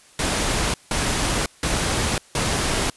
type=noise bursts; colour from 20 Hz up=pink; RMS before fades=-22 dBFS; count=4; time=0.19-2.9 s; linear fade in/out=2 ms; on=550 ms; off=170 ms; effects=white hiss -51 dBFS RMS until 2.96 s + resampled to 24000 Hz